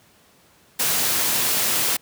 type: noise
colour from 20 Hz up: white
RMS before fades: -21 dBFS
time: 0.79-1.97 s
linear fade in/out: 10 ms
effects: pink hiss -55 dBFS RMS until 2.01 s + high-pass 100 Hz 12 dB/octave